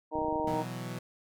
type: harmonic tone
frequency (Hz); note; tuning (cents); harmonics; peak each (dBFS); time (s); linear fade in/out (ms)
155.56; D#3; 0; 2 / 3 / 4 / 5 / 6; -35 / -36 / -35 / -38 / -33; 0.11-0.65; 50
type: clicks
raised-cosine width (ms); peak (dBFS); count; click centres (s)
3; -30; 12; 0.155 / 0.187 / 0.218 / 0.248 / 0.284 / 0.326 / 0.358 / 0.399 / 0.446 / 0.477 / 0.508 / 0.538
type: chord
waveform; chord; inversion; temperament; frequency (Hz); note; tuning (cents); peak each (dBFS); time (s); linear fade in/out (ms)
sawtooth; B suspended fourth; none; equal; 123.47 / 164.81 / 185; B2 / E3 / F#3; 0 / 0 / 0; -35 / -38 / -37; 0.47-0.99; 5
effects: none